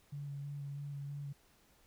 sine tone with vibrato, 142.2 Hz, C#3, 45 cents sharp, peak -40 dBFS, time 0.12-1.33 s, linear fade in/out 10 ms, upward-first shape square, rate 3.1 Hz, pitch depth 14 cents each way, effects pink hiss -68 dBFS RMS until 1.86 s

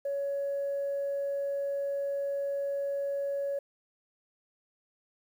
sine tone, 560 Hz, C#5, 18 cents sharp, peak -28 dBFS, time 0.05-3.59 s, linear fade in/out 5 ms, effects tanh soft clip ceiling -26 dBFS + 10-bit

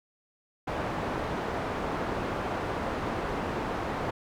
white low-pass noise, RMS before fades -32 dBFS, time 0.67-4.11 s, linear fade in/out 10 ms, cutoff 950 Hz, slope 12 dB/octave, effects none

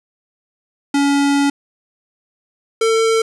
square tone pair in turn, 282.2 / 449.1 Hz, C#4 / A4, +31 / +35 cents, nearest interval minor sixth, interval 804 cents, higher second, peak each -13 dBFS, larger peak neither, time 0.94-1.5 / 2.81-3.22 s, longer first, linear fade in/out 5 ms, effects resampled to 24000 Hz + 7-bit

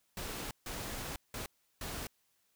pink noise bursts at uneven times, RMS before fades -41 dBFS, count 4, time 0.17-0.51 / 0.66-1.16 / 1.34-1.46 / 1.81-2.07 s, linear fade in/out 2 ms, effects white hiss -75 dBFS RMS until 2.55 s

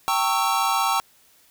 square chord, G diminished seventh, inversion none, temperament equal with one note detuned, 784 / 910 / 1108.7 / 1318.5 Hz, G5 / Bb5 / Db6 / Fb6, 0 / -42 / 0 / 0 cents, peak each -26 dBFS, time 0.08-1 s, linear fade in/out 0 ms, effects white hiss -57 dBFS RMS until 1.5 s

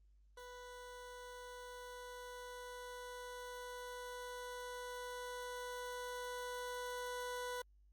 20% pulse tone with level ramp, 493.9 Hz, B4, in tune, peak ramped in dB -46 to -36 dBFS, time 0.37-7.62 s, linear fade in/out 5 ms, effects added 50 Hz sine -64 dBFS peak until 7.92 s + Opus 24 kbps

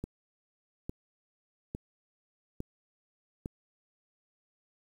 click train, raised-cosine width 3 ms, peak -23 dBFS, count 5, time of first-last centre 0.04-3.459 s, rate 1.17 Hz, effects 9-bit

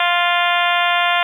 harmonic tone, 349.6 Hz, F4, 2 cents sharp, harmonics 2 / 3 / 4 / 5 / 6 / 7 / 8 / 9 / 10, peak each -19 / -21 / -22 / -23 / -24 / -24 / -25 / -26 / -26 dBFS, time 0-1.23 s, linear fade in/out 2 ms, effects 8-bit

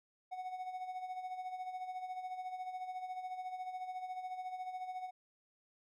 triangle tone with tremolo, 740 Hz, F#5, in tune, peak -36 dBFS, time 0.31-5.11 s, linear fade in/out 20 ms, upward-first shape sine, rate 14 Hz, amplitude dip 60%, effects none

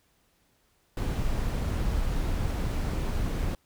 brown noise, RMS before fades -28 dBFS, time 0.97-3.55 s, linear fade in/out 2 ms, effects pink hiss -68 dBFS RMS until 3.65 s

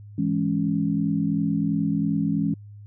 sine chord, C# minor, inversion first, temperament equal, 164.81 / 207.7 / 277.2 Hz, E3 / G#3 / C#4, 0 / 0 / 0 cents, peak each -25 dBFS, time 0.18-2.54 s, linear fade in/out 5 ms, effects added 103 Hz sine -40 dBFS peak until 2.86 s

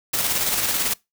white noise with tremolo, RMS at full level -21 dBFS, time 0.13-0.94 s, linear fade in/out 10 ms, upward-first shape square, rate 18 Hz, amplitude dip 35%, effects noise-tail reverb RT60 0.2 s tail -23 dB re dry

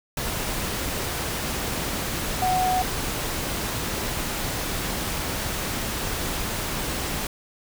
sine tone in noise, 740 Hz, F#5, in tune, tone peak -20 dBFS, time 2.42-2.82 s, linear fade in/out 2 ms, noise pink, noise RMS -28 dBFS, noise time 0.17-7.27 s, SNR +5 dB, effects none

